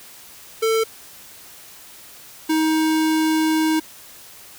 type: tone pair in turn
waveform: square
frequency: 446.2 / 315.5 Hz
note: A4 / D#4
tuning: +24 / +24 cents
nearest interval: tritone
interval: 600 cents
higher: first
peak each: -17 dBFS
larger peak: neither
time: 0.62-0.84 / 2.49-3.8 s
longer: second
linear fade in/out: 10 ms
effects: white hiss -43 dBFS RMS until 4.58 s